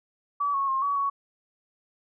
sine tone with pitch steps, 1146 / 1101 / 1067 / 1133 / 1117 Hz, D6 / C#6 / C6 / C#6 / C#6, -43 / -12 / +34 / +37 / +13 cents, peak -23 dBFS, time 0.4-1.1 s, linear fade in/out 10 ms, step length 140 ms, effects none

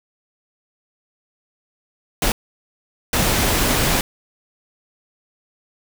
pink noise bursts at uneven times, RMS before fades -18 dBFS, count 2, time 2.22-2.32 / 3.13-4.01 s, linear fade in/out 2 ms, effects none

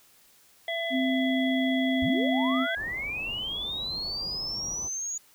harmonic tone, 669 Hz, E5, 25 cents sharp, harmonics 1 / 3 / 5, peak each -31 / -32 / -35 dBFS, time 0.68-2.75 s, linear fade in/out 2 ms
sine tone, 260 Hz, C4, 11 cents flat, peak -24 dBFS, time 0.9-2.67 s, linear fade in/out 50 ms
sine linear sweep, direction up, 54 to 6780 Hz, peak -30 dBFS, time 2.02-5.18 s, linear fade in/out 5 ms
pink low-pass noise, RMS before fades -44 dBFS, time 2.76-4.89 s, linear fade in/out 20 ms, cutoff 1200 Hz, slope 96 dB/octave
effects white hiss -59 dBFS RMS until 5.34 s

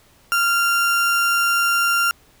35% pulse tone, 1388 Hz, F6, 11 cents flat, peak -14 dBFS, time 0.32-2.11 s, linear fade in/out 0 ms, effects pink hiss -54 dBFS RMS until 2.4 s

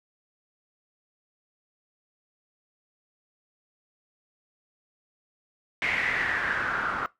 white noise with low-pass filter sweep, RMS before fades -28 dBFS, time 5.82-7.06 s, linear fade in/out 0 ms, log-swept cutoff 2200 to 1300 Hz, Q 6.4, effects noise-tail reverb RT60 0.2 s tail -21 dB re dry

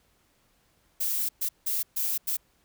violet noise bursts at uneven times, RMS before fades -28 dBFS, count 5, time 1-1.29 / 1.41-1.49 / 1.66-1.83 / 1.96-2.18 / 2.27-2.37 s, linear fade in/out 10 ms, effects pink hiss -67 dBFS RMS until 2.64 s

